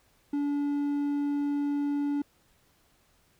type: tone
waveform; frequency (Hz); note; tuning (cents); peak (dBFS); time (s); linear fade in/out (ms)
triangle; 287.4; D4; -37; -24; 0.33-2.22; 5
effects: pink hiss -66 dBFS RMS until 3.39 s